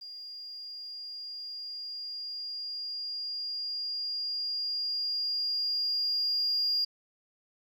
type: tone with level ramp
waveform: sine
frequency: 4823 Hz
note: D8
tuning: 45 cents sharp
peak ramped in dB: -41 to -24 dBFS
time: 0.01-6.85 s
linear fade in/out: 10 ms
effects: tanh soft clip ceiling -21 dBFS + 11-bit